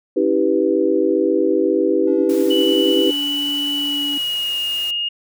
sine chord, C# half-diminished seventh, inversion none, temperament equal with one note detuned, 277.2 / 324.5 / 392 / 493.9 Hz, C#4 / E4 / G4 / B4, 0 / -27 / 0 / 0 cents, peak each -23 / -18 / -18 / -20 dBFS, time 0.16-3.11 s, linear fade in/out 10 ms
triangle tone, 287.5 Hz, D4, 37 cents flat, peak -23 dBFS, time 2.07-4.18 s, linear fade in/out 5 ms
white noise, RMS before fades -36 dBFS, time 2.29-4.91 s, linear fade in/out 5 ms
sine tone with pitch glide, 2960 to 2849 Hz, F#7 to F7, 0 to +34 cents, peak -19 dBFS, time 2.5-5.09 s, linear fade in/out 10 ms, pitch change -66 cents, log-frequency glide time 3.75-4.59 s
effects none

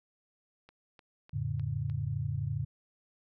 click train, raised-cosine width 0.3 ms, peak -38 dBFS, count 5, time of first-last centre 0.69-1.898 s, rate 3.31 Hz
sine chord, F augmented, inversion none, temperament equal with one note detuned, 87.31 / 110 / 142.24 Hz, F2 / A2 / C#3, 0 / 0 / +45 cents, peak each -38 / -34 / -34 dBFS, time 1.33-2.65 s, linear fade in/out 10 ms
effects none

